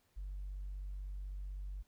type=tone; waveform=sine; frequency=48 Hz; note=G1; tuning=36 cents flat; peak=-39 dBFS; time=0.16-1.83 s; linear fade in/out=20 ms; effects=tanh soft clip ceiling -37 dBFS + pink hiss -75 dBFS RMS until 1.87 s